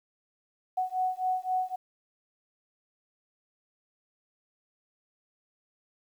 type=beating tone pair; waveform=sine; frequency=740 / 743.8 Hz; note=F#5 / F#5; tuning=0 / +9 cents; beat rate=3.8 Hz; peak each=-30 dBFS; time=0.77-1.76 s; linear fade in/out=10 ms; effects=10-bit